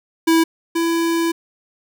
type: tone pair in turn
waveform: square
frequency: 327.6 / 333.3 Hz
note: E4 / E4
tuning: -11 / +19 cents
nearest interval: unison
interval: 30 cents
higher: second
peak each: -12 / -17 dBFS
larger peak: first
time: 0.27-0.44 / 0.75-1.32 s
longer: second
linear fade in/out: 10 ms
effects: none